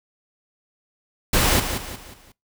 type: noise with echo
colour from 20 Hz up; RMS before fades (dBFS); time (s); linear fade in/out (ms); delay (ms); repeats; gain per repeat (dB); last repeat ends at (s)
pink; -18; 1.33-1.6; 5; 180; 4; -8; 2.32
effects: noise-tail reverb RT60 0.2 s tail -23 dB re dry